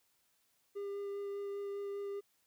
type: tone with vibrato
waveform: triangle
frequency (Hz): 401.6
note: G4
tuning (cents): +42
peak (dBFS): -36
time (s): 0.75-2.21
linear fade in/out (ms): 20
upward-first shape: sine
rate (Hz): 5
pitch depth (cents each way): 10
effects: white hiss -75 dBFS RMS until 2.46 s